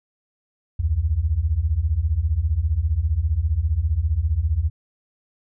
sine beating tone pair, 69.3 / 84.3 Hz, C#2 / E2, 0 / +39 cents, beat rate 15 Hz, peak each -22 / -20 dBFS, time 0.79-4.7 s, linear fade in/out 10 ms, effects none

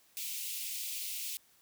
white high-pass noise, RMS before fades -39 dBFS, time 0.17-1.37 s, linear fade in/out 0 ms, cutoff 2300 Hz, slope 48 dB/octave, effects white hiss -66 dBFS RMS until 1.61 s

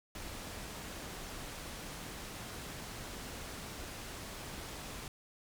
pink low-pass noise, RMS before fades -45 dBFS, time 0.15-5.08 s, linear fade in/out 2 ms, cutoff 12000 Hz, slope 12 dB/octave, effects none

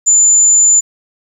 sine tone, 7070 Hz, A8, 7 cents sharp, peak -5 dBFS, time 0.06-0.81 s, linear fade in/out 20 ms, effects 7-bit

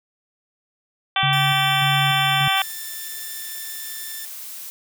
harmonic tone, 386.9 Hz, G4, 23 cents flat, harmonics 2 / 3 / 4 / 5 / 6 / 7 / 8 / 9, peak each -23 / -25 / -26 / -29 / -26 / -28 / -25 / -24 dBFS, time 1.16-2.62 s, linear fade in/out 2 ms
sine tone with tremolo, 140.9 Hz, C#3, 29 cents sharp, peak -21 dBFS, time 1.23-2.48 s, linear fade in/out 2 ms, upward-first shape square, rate 1.7 Hz, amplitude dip 40%
5% pulse tone, 1774 Hz, A6, 14 cents sharp, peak -22 dBFS, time 1.33-4.25 s, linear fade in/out 0 ms
blue noise, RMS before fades -35 dBFS, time 2.57-4.7 s, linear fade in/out 0 ms
effects none

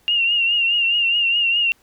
sine tone with vibrato, 2794 Hz, F7, in tune, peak -15 dBFS, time 0.08-1.72 s, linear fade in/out 0 ms, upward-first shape triangle, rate 4.8 Hz, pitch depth 63 cents each way, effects pink hiss -58 dBFS RMS until 1.82 s

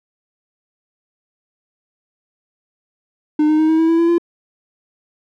triangle tone with pitch steps, 303 / 308.3 / 313.7 / 319.2 / 324.7 / 330.4 / 336.2 / 342.1 Hz, D#4 / D#4 / D#4 / D#4 / E4 / E4 / E4 / F4, -46 / -16 / +14 / +44 / -26 / +4 / +34 / -36 cents, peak -9 dBFS, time 3.39-4.182 s, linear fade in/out 5 ms, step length 99 ms, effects none

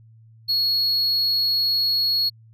triangle tone, 4333 Hz, C#8, 40 cents flat, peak -17 dBFS, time 0.48-2.3 s, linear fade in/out 20 ms, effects added 112 Hz sine -47 dBFS peak until 2.53 s

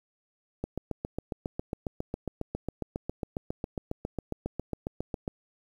click train, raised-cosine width 2 ms, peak -18 dBFS, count 35, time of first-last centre 0.64-5.278 s, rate 7.33 Hz, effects 9-bit

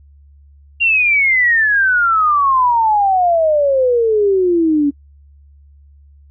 sine exponential sweep, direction down, 2794 to 280.8 Hz, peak -10 dBFS, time 0.8-4.91 s, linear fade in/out 20 ms, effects noise-tail reverb RT60 0.1 s tail -24 dB re dry + added 71 Hz sine -42 dBFS peak until 6.3 s

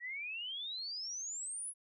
sine exponential sweep, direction up, 1892 to 10630 Hz, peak -39 dBFS, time 0-1.74 s, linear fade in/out 50 ms, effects none

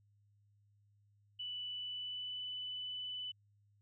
sine tone with pitch glide, 2972 to 2993 Hz, F#7 to F#7, +7 to +19 cents, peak -40 dBFS, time 1.39-3.32 s, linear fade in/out 10 ms, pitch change +12 cents, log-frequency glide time 1.64-2.49 s, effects added 102 Hz sine -68 dBFS peak until 3.81 s

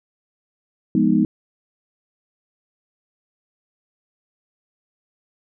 sine chord, F half-diminished seventh, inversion none, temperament equal, 174.61 / 207.7 / 246.9 / 311.1 Hz, F3 / Ab3 / Cb4 / Eb4, 0 / 0 / 0 / 0 cents, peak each -22 / -18 / -19 / -19 dBFS, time 0.95-1.25 s, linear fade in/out 2 ms, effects none

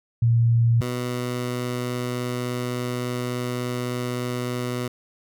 sine / 15% pulse tone pair in turn, 116.54 / 123.47 Hz, A#2 / B2, 0 / 0 cents, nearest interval minor second, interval 100 cents, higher second, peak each -15 / -19 dBFS, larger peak first, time 0.22-0.81 / 0.81-4.88 s, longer second, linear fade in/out 5 ms, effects none

